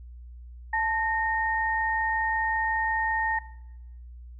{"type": "tone pair together", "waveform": "sine", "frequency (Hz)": [880, 1845.4], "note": ["A5", "A#6"], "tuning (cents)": [0, -18], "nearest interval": "octave + minor second", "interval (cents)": 1282, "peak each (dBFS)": -26, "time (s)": [0.73, 3.39], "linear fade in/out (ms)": 5, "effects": ["noise-tail reverb RT60 0.8 s tail -18 dB re dry", "added 60 Hz sine -41 dBFS peak until 4.39 s"]}